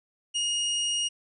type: tone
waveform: sawtooth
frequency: 2866 Hz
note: F7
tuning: 44 cents sharp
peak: -22 dBFS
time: 0.34-1.09 s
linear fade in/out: 20 ms
effects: resampled to 22050 Hz